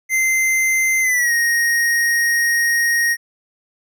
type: tone with pitch glide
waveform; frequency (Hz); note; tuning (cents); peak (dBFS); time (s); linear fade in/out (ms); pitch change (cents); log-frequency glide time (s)
square; 2076 to 1871; C7 to A#6; -14 to +6; -15; 0.09-3.17; 50; -180; 1.01-1.32
effects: none